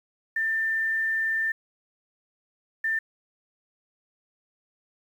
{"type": "tone bursts at uneven times", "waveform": "sine", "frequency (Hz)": 1789, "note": "A6", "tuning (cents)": 28, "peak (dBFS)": -23, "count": 2, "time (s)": [[0.36, 1.52], [2.84, 2.99]], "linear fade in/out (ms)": 5, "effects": ["9-bit"]}